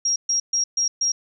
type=tone bursts; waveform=sine; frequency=5620 Hz; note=F8; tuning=10 cents sharp; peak=-18 dBFS; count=5; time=0.05-1.12 s; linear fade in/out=5 ms; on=110 ms; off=130 ms; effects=none